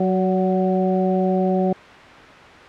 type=harmonic tone with a mistuned harmonic; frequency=186 Hz; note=F#3; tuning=9 cents sharp; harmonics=1 / 2 / 3 / 4; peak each=-19 / -22 / -24 / -25 dBFS; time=0-1.73 s; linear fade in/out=5 ms; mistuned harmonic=3; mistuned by=+29 cents; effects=white hiss -40 dBFS RMS until 2.68 s + low-pass 2000 Hz 12 dB/octave